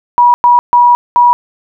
sine tone bursts at uneven times, 967 Hz, B5, 37 cents flat, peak -3 dBFS, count 4, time 0.18-0.34 / 0.44-0.59 / 0.73-0.95 / 1.16-1.33 s, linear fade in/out 0 ms, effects none

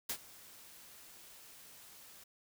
white noise with ADSR envelope, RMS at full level -36 dBFS, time 0.09-2.24 s, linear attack 7 ms, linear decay 73 ms, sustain -20 dB, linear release 7 ms, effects none

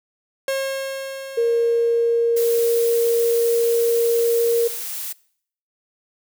45% pulse tone with exponential decay, 540 Hz, C#5, 45 cents flat, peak -19 dBFS, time 0.48-3.43 s, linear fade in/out 2 ms, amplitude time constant 640 ms
sine tone, 466.2 Hz, A#4, in tune, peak -15 dBFS, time 1.37-4.68 s, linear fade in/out 10 ms
blue noise, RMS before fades -29 dBFS, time 2.36-5.13 s, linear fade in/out 10 ms
effects noise-tail reverb RT60 0.6 s tail -22 dB re dry

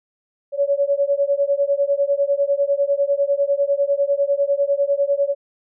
sine beating tone pair, 558 / 568 Hz, C#5 / C#5, +11 / +42 cents, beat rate 10 Hz, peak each -19 dBFS, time 0.52-5.35 s, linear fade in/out 50 ms, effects none

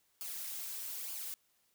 blue noise with flanger, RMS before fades -42 dBFS, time 0.21-1.34 s, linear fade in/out 0 ms, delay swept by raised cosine 0.51 to 4.91 ms, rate 1.1 Hz, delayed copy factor -0.55, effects white hiss -74 dBFS RMS until 1.74 s

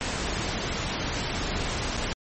pink noise with dropouts, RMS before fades -29 dBFS, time 0.01-2.13 s, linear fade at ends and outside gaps 0 ms, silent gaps 1.968-1.975 s, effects low-pass 11000 Hz 12 dB/octave + MP3 32 kbps

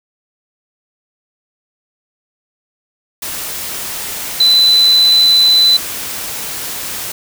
sine tone in noise, 4009 Hz, B7, 25 cents sharp, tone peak -6 dBFS, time 4.4-5.77 s, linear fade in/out 5 ms, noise white, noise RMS -23 dBFS, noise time 3.22-7.12 s, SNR +14 dB, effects none

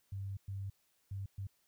sine tone bursts at uneven times, 98 Hz, G2, in tune, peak -38 dBFS, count 4, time 0.12-0.37 / 0.48-0.7 / 1.11-1.26 / 1.38-1.47 s, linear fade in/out 5 ms, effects white hiss -75 dBFS RMS until 1.67 s

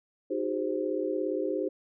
sine chord, Ab dominant seventh, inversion second, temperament equal with one note detuned, 311.1 / 370 / 407.2 / 523.3 Hz, Eb4 / Gb4 / Ab4 / C5, 0 / 0 / -34 / 0 cents, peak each -33 dBFS, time 0.3-1.69 s, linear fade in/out 10 ms, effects none

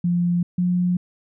sine tone pair in turn, 174.61 / 178.59 Hz, F3 / F3, 0 / +39 cents, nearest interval unison, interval 39 cents, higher second, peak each -17 dBFS, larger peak neither, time 0.04-0.43 / 0.58-0.97 s, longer neither, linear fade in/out 5 ms, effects none

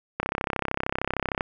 click train, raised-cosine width 0.5 ms, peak -10 dBFS, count 41, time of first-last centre 0.2-1.408 s, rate 33.1 Hz, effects none

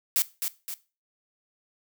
blue noise with echo, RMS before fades -23 dBFS, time 0.16-0.22 s, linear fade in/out 0 ms, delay 260 ms, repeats 2, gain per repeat -6 dB, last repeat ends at 0.74 s, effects noise-tail reverb RT60 0.3 s tail -17 dB re dry

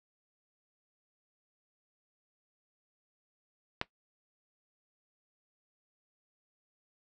click, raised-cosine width 0.3 ms, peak -14 dBFS, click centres 3.814 s, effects noise-tail reverb RT60 0.1 s tail -17 dB re dry

